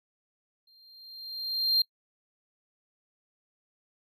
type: tone with exponential growth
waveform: triangle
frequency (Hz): 4186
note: C8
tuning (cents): 0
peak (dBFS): -18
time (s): 0.67-1.82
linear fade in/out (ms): 5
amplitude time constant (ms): 250
effects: noise-tail reverb RT60 0.1 s tail -25 dB re dry